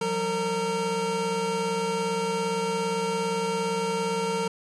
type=tone cluster; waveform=square; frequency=173.8 / 191.3 / 454.5 / 926 Hz; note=F3 / G3 / A#4 / A#5; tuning=-8 / -42 / -44 / -12 cents; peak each=-36 / -35 / -28 / -32 dBFS; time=0.01-4.48 s; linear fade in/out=5 ms; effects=resampled to 22050 Hz